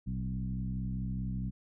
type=tone with frequency modulation; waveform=sine; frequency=123.47 Hz; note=B2; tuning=in tune; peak=-32 dBFS; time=0.06-1.51 s; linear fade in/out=20 ms; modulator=64.7 Hz; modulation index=1.4; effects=none